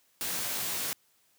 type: noise with comb filter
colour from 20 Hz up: white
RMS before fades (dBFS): -33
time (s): 0.21-0.93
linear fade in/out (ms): 0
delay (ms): 18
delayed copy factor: +0.75
effects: white hiss -68 dBFS RMS until 1.38 s + high-pass 80 Hz 12 dB/octave